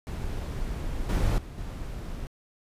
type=noise with level steps; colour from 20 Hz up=brown; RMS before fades=-32 / -24 / -39 / -35 dBFS; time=0.07-2.27 s; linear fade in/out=0 ms; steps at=1.09 / 1.38 / 1.58 s; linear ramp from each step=2 ms; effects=resampled to 32000 Hz